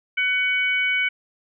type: harmonic tone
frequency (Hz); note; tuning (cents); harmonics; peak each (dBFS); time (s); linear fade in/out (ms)
750; F#5; +23; 2 / 3 / 4; -25 / -20 / -30; 0.17-1.09; 10
effects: none